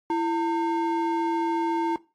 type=ring-modulated tone; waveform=triangle; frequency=620 Hz; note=D#5; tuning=6 cents flat; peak=-17 dBFS; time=0.1-1.96 s; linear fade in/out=2 ms; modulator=287 Hz; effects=noise-tail reverb RT60 0.3 s tail -20 dB re dry + AAC 64 kbps